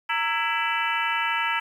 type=harmonic tone with a mistuned harmonic; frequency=331.8 Hz; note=E4; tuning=11 cents sharp; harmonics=3 / 4 / 5 / 6 / 7 / 8 / 9; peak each=-28 / -29 / -30 / -31 / -31 / -32 / -33 dBFS; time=0.09-1.6 s; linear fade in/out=10 ms; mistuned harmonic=3; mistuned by=-130 cents; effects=9-bit